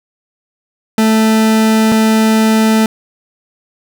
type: tone pair in turn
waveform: 40% pulse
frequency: 220 / 220 Hz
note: A3 / A3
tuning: 0 / 0 cents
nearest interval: unison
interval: 0 cents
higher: neither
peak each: -7 dBFS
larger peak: neither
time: 0.98-1.92 / 1.92-2.86 s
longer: neither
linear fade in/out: 2 ms
effects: none